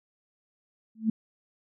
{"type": "tone with exponential growth", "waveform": "sine", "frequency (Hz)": 221, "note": "A3", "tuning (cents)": 8, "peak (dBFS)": -18, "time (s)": [0.95, 1.1], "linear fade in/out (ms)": 5, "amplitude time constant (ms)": 32, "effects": []}